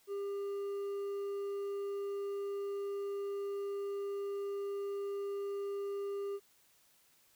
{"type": "tone with hard clipping", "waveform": "triangle", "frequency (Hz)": 400, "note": "G4", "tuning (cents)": 35, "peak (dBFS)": -37, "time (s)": [0.07, 6.4], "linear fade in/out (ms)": 50, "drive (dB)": 7, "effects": ["white hiss -68 dBFS RMS until 7.35 s"]}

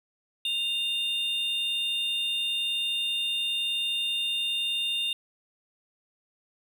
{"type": "tone pair together", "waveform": "triangle", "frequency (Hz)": [2794, 3635], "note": ["F7", "A#7"], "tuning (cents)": [0, -44], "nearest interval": "perfect fourth", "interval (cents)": 456, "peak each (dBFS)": [-28, -27], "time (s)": [0.45, 5.13], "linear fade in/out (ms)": 2, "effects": []}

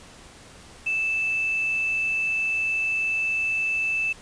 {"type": "tone with quantisation", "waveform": "sine", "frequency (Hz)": 2637, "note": "E7", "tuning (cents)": 0, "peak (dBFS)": -22, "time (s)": [0.86, 4.13], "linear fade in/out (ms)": 10, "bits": 7, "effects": ["pink hiss -47 dBFS RMS until 4.21 s", "resampled to 22050 Hz"]}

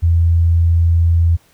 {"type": "tone", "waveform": "sine", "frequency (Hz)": 84, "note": "E2", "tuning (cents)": 33, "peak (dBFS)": -9, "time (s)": [0.02, 1.37], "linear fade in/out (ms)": 20, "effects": ["pink hiss -53 dBFS RMS until 1.53 s"]}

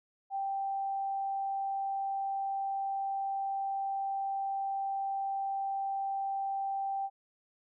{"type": "tone", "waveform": "sine", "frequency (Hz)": 784, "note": "G5", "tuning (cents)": 0, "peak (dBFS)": -31, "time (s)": [0.3, 7.1], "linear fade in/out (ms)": 50, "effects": []}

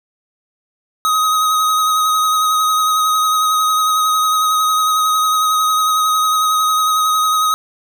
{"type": "tone with vibrato", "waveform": "square", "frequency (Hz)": 1260, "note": "D#6", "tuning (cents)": 21, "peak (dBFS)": -13, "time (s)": [1.05, 7.54], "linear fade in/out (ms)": 0, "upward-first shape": "sine", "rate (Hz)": 11, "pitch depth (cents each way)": 19, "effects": []}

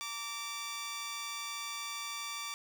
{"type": "tone pair together", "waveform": "10% pulse", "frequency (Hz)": [915.9, 1163], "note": ["A#5", "D6"], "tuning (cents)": [-31, -17], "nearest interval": "major third", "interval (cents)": 414, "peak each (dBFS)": [-39, -30], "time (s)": [0.01, 2.54], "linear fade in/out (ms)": 0, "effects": []}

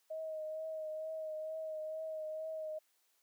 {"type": "tone with vibrato", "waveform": "sine", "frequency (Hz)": 629, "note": "D#5", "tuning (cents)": 19, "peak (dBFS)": -38, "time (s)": [0.1, 2.79], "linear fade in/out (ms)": 10, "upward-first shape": "triangle", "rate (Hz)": 2.2, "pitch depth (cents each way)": 29, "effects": ["white hiss -75 dBFS RMS until 3.22 s", "high-pass 400 Hz 12 dB/octave"]}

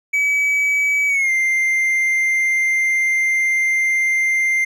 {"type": "tone with pitch glide", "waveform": "triangle", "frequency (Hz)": [2283, 2094], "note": ["D7", "C7"], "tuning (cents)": [-50, 1], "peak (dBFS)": -13, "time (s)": [0.13, 4.65], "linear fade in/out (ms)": 10, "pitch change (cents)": -149, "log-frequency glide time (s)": [1.08, 1.31], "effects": []}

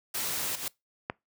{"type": "noise", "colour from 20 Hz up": "white", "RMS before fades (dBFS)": -32, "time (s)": [0.14, 0.56], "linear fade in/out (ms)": 10}
{"type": "noise with exponential growth", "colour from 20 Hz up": "white", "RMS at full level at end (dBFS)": -31, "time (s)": [0.28, 0.68], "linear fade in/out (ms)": 2, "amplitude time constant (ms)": 85}
{"type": "click", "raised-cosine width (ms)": 0.5, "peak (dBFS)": -15, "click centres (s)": 1.099}
{"effects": ["noise-tail reverb RT60 0.2 s tail -24 dB re dry", "high-pass 80 Hz 12 dB/octave"]}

